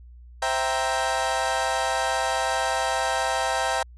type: chord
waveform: 30% pulse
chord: C dominant seventh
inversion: none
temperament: equal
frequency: 523.3 / 659.3 / 784 / 932.3 Hz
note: C5 / E5 / G5 / Bb5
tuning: 0 / 0 / 0 / 0 cents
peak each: -28 / -26 / -24 / -26 dBFS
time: 0.42-3.83 s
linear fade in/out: 5 ms
effects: added 60 Hz sine -43 dBFS peak until 3.97 s + resampled to 24000 Hz